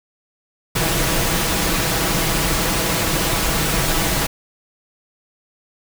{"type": "noise with comb filter", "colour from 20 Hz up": "pink", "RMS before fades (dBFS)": -19, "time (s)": [0.75, 4.27], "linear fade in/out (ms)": 10, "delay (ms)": 6.1, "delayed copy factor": 0.5, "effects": []}